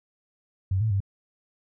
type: tone with pitch steps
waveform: sine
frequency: 95.1 / 110.3 / 98.4 Hz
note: F#2 / A2 / G2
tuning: +48 / +5 / +7 cents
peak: -21 dBFS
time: 0.71-1.004 s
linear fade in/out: 5 ms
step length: 98 ms
effects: none